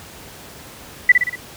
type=tone with echo; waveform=sine; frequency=1975.5 Hz; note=B6; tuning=in tune; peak=-4 dBFS; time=1.09-1.12 s; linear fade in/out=5 ms; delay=59 ms; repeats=4; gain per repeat=-5 dB; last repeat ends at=1.356 s; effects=pink hiss -39 dBFS RMS until 1.56 s + high-pass 60 Hz 12 dB/octave